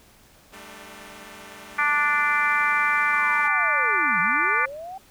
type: chord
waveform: 5% pulse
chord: G suspended second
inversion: none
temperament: equal with one note detuned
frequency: 196 / 220 / 299 Hz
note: G3 / A3 / D4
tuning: 0 / 0 / +31 cents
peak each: -34 dBFS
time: 0.52-3.49 s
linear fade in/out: 20 ms
type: harmonic tone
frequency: 293.7 Hz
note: D4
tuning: in tune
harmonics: 3 / 4 / 5 / 6 / 7 / 8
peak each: -30 / -24 / -25 / -26 / -26 / -27 dBFS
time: 1.78-4.66 s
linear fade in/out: 10 ms
type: linear two-way sweep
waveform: sine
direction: down then up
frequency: 1174.7 to 159.6 to 784 Hz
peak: -33 dBFS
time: 3.11-4.98 s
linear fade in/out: 5 ms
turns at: 4.2 s
effects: pink hiss -54 dBFS RMS until 5.1 s